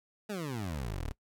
20% pulse exponential sweep, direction down, 220 to 32.43 Hz, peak -30 dBFS, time 0.29-1.12 s, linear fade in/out 10 ms, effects noise-tail reverb RT60 0.1 s tail -20 dB re dry

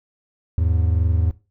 triangle tone pair together, 80.98 / 103.83 Hz, E2 / G#2, -30 / 0 cents, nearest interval major third, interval 430 cents, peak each -15 / -21 dBFS, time 0.58-1.31 s, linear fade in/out 0 ms, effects noise-tail reverb RT60 0.3 s tail -19 dB re dry

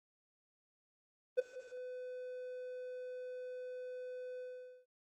triangle tone with ADSR envelope, 503 Hz, B4, 32 cents sharp, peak -23 dBFS, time 1.37-4.86 s, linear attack 22 ms, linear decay 13 ms, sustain -18 dB, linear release 460 ms, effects Opus 32 kbps

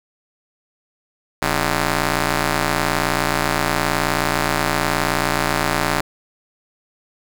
5% pulse ring-modulated tone, 146.83 Hz, D3, in tune, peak -3 dBFS, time 1.42-6.01 s, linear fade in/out 5 ms, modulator 470 Hz, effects none

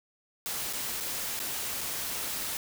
white noise with dropouts, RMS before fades -34 dBFS, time 0.46-2.57 s, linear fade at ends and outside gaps 0 ms, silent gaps 0.728-0.734 / 1.002-1.007 / 1.392-1.401 / 1.809-1.813 s, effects none

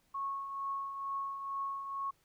sine tone with tremolo, 1100 Hz, C#6, 14 cents flat, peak -33 dBFS, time 0.14-2.11 s, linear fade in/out 10 ms, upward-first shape triangle, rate 2.2 Hz, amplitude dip 55%, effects pink hiss -72 dBFS RMS until 2.24 s

